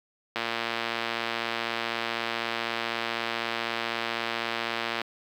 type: click train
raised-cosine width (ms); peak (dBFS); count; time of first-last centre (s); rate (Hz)
0.3; -12; 541; 0.36-5.015; 116
effects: high-pass 200 Hz 12 dB/octave + 8-bit